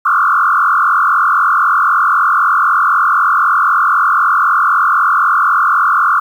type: tone with frequency modulation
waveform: sine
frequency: 1267 Hz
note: D#6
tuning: 31 cents sharp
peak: -8 dBFS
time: 0.05-6.2 s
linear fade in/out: 10 ms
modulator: 43.9 Hz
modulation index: 4.1
effects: 7-bit